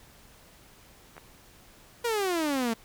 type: clicks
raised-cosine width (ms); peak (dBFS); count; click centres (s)
0.5; -32 / -28; 2; 1.167 / 1.18
type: exponential sweep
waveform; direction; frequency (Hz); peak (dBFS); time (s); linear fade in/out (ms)
sawtooth; down; 485.7 to 220.4; -22; 2.04-2.74; 10
effects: pink hiss -55 dBFS RMS until 2.84 s